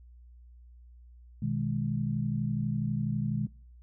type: chord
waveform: sine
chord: G# minor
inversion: first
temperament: equal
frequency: 123.47 / 155.56 / 207.7 Hz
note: B2 / D#3 / G#3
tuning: 0 / 0 / 0 cents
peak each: -32 dBFS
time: 1.42-3.47 s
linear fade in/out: 5 ms
effects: noise-tail reverb RT60 0.5 s tail -23 dB re dry + added 60 Hz sine -50 dBFS peak until 3.82 s